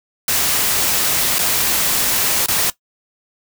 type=noise with dropouts; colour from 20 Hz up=white; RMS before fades=-17 dBFS; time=0.28-2.7 s; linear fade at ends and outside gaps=2 ms; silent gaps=1.385-1.39 / 2.461-2.484 s; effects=noise-tail reverb RT60 0.1 s tail -17 dB re dry